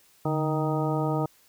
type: harmonic tone with a mistuned harmonic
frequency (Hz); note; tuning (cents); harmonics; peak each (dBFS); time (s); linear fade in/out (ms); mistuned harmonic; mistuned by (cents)
156.1; D#3; +6; 1 / 2 / 3 / 4 / 5 / 6 / 8; -27 / -30 / -32 / -33 / -34 / -35 / -36; 0.25-1.26; 5; 1; -98
effects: white hiss -60 dBFS RMS until 1.48 s